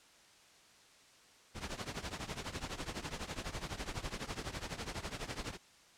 pink noise with tremolo, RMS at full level -38 dBFS, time 1.54-5.58 s, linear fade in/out 50 ms, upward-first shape triangle, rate 12 Hz, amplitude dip 90%, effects white hiss -62 dBFS RMS until 5.97 s + low-pass 7000 Hz 12 dB/octave

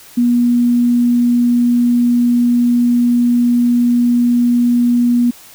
sine tone, 241.1 Hz, B3, 41 cents flat, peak -9 dBFS, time 0.17-5.31 s, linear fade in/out 10 ms, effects white hiss -40 dBFS RMS until 5.54 s

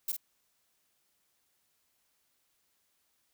violet noise with echo, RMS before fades -32 dBFS, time 0.08-0.12 s, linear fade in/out 5 ms, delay 47 ms, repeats 1, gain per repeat -6 dB, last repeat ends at 0.167 s, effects white hiss -75 dBFS RMS until 3.33 s

